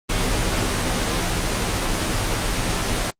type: noise with comb filter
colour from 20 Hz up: pink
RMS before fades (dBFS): -21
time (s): 0.09-3.11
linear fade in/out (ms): 10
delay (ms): 14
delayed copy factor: -0.85
effects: low-pass 9000 Hz 12 dB/octave + Opus 24 kbps